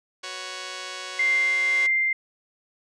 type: chord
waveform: 5% pulse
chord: F# suspended fourth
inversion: none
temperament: just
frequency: 370 / 493.3 / 555 Hz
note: F#4 / B4 / C#5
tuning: 0 / -2 / +2 cents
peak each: -28 / -30 / -25 dBFS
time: 0.23-1.87 s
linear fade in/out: 10 ms
type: tone with tremolo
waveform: sine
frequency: 2094 Hz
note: C7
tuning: 1 cent sharp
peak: -18 dBFS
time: 1.19-2.13 s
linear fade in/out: 5 ms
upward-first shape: triangle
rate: 1.9 Hz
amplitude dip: 25%
effects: resampled to 22050 Hz